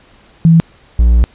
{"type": "tone pair in turn", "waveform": ["sine", "triangle"], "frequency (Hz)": [164.81, 58.73], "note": ["E3", "A#1"], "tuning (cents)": [0, 14], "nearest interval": "octave + tritone", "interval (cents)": 1786, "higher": "first", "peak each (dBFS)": -3, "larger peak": "neither", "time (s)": [[0.45, 0.6], [0.99, 1.24]], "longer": "second", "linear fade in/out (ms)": 0, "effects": ["pink hiss -46 dBFS RMS until 1.34 s", "resampled to 8000 Hz"]}